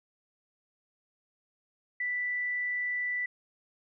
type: tone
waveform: sine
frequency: 1975.5 Hz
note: B6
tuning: in tune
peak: -29 dBFS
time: 2-3.26 s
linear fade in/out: 5 ms
effects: none